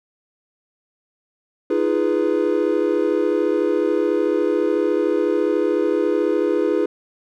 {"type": "chord", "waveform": "triangle", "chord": "F half-diminished seventh", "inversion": "third", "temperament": "equal with one note detuned", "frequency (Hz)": [311.1, 345, 415.3, 493.9], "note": ["Eb4", "F4", "Ab4", "Cb5"], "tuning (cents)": [0, -21, 0, 0], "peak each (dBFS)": [-21, -20, -19, -21], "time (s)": [1.7, 6.86], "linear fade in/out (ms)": 5, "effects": []}